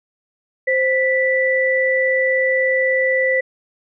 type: tone pair together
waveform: sine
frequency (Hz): 522 / 1970.8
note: C5 / B6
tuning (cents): -4 / -4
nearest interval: octave + major seventh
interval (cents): 2300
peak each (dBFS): -17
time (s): 0.67-3.41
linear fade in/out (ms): 10
effects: none